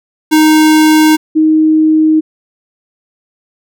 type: tone pair in turn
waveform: square / sine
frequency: 310.7 / 313 Hz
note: D#4 / D#4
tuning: -2 / +10 cents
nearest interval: unison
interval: 12 cents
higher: second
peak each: -5 dBFS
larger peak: neither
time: 0.31-1.17 / 1.35-2.21 s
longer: neither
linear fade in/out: 20 ms
effects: none